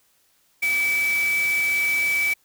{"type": "tone in noise", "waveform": "sine", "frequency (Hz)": 2300, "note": "D7", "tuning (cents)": -37, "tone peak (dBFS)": -19, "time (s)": [0.62, 2.34], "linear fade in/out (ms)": 10, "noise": "white", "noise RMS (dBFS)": -33, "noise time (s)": [0.62, 2.34], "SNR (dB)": 11, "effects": ["white hiss -63 dBFS RMS until 2.44 s"]}